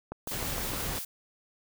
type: click train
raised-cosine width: 1 ms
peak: -22 dBFS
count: 5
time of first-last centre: 0.12-0.735 s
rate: 6.5 Hz
type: noise with tremolo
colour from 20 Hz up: blue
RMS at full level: -37 dBFS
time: 0.27-1.05 s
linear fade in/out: 5 ms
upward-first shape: sine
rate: 5.9 Hz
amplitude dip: 35%
type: noise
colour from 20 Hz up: pink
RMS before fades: -35 dBFS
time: 0.31-0.99 s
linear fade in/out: 5 ms
effects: none